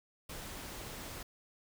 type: noise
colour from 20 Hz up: pink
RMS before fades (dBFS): -45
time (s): 0.29-1.23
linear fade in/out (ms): 5
effects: none